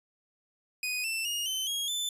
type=tone with pitch steps; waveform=sawtooth; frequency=2489 / 2668 / 2859 / 3064 / 3284 / 3520 Hz; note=D#7 / E7 / F7 / G7 / G#7 / A7; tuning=0 / +20 / +40 / -40 / -20 / 0 cents; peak=-27 dBFS; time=0.83-2.09 s; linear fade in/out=2 ms; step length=210 ms; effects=resampled to 32000 Hz